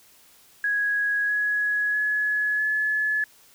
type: tone with pitch steps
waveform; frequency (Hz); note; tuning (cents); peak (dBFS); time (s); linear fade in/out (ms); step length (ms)
sine; 1661.2 / 1678.6 / 1696.1 / 1713.8; G#6 / G#6 / G#6 / A6; 0 / +18 / +36 / -46; -21; 0.64-3.24; 2; 650
effects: white hiss -55 dBFS RMS until 3.54 s